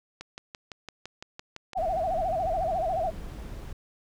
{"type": "click train", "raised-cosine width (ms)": 0.2, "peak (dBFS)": -22, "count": 10, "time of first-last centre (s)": [0.21, 1.733], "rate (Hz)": 5.91}
{"type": "tone with vibrato", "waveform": "sine", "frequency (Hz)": 698.5, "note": "F5", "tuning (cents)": 0, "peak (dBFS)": -25, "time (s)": [1.75, 3.11], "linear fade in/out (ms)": 20, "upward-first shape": "sine", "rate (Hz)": 14, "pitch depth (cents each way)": 170}
{"type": "noise", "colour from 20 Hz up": "brown", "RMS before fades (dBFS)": -38, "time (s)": [1.77, 3.73], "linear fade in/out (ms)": 5}
{"effects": []}